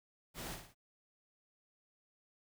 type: noise with echo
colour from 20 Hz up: pink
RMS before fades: -45 dBFS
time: 0.34-0.58 s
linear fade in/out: 50 ms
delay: 56 ms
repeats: 3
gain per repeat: -6 dB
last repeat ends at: 0.748 s
effects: none